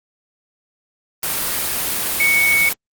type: tone in noise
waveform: sine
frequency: 2223 Hz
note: C#7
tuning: 4 cents sharp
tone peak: -12 dBFS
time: 2.2-2.69 s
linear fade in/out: 2 ms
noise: white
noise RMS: -21 dBFS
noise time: 1.23-2.73 s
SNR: +6 dB
effects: Opus 32 kbps